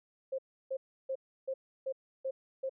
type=tone bursts; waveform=sine; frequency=531 Hz; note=C5; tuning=25 cents sharp; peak=-32 dBFS; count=7; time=0.32-2.695 s; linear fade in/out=10 ms; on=65 ms; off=320 ms; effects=none